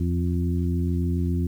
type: harmonic tone with a mistuned harmonic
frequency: 87.31 Hz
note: F2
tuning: in tune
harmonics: 1 / 2 / 3 / 4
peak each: -23 / -27 / -30 / -34 dBFS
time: 0-1.47 s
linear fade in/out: 5 ms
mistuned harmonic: 1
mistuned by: -66 cents
effects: 9-bit